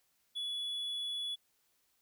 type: tone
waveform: triangle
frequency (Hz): 3407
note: G#7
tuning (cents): +44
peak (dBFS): -34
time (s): 0.35-1.36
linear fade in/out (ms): 20
effects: white hiss -75 dBFS RMS until 2.01 s